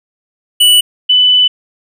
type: tone pair in turn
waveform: square / sine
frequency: 2960 / 2993 Hz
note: F#7 / F#7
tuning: 0 / +19 cents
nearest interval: unison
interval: 19 cents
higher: second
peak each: -5 dBFS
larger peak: neither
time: 0.6-0.81 / 1.09-1.48 s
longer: second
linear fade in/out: 10 ms
effects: none